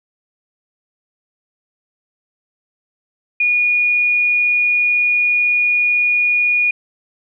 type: tone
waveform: sine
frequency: 2446 Hz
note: D#7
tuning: 30 cents flat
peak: -12 dBFS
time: 3.4-6.71 s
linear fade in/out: 5 ms
effects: none